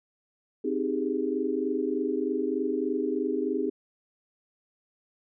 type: chord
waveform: sine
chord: Ab major seventh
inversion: first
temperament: equal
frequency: 261.6 / 311.1 / 392 / 415.3 Hz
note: C4 / Eb4 / G4 / Ab4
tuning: 0 / 0 / 0 / 0 cents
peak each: -31 dBFS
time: 0.64-3.7 s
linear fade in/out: 10 ms
effects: none